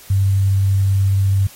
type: tone with quantisation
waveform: sine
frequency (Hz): 97.4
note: G2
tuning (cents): -11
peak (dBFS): -12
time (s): 0.1-1.47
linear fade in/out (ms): 5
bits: 7
effects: white hiss -42 dBFS RMS until 1.55 s + AAC 48 kbps